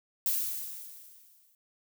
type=noise with exponential decay; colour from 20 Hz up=violet; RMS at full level=-27 dBFS; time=0.26-1.55 s; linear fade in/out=1 ms; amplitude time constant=280 ms; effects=none